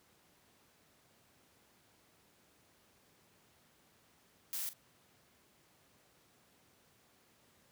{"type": "noise with echo", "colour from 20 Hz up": "blue", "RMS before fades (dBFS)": -39, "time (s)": [4.53, 4.69], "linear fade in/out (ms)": 0, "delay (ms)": 42, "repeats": 1, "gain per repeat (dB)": -14, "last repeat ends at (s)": 4.732, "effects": ["pink hiss -68 dBFS RMS until 7.71 s", "high-pass 100 Hz 12 dB/octave"]}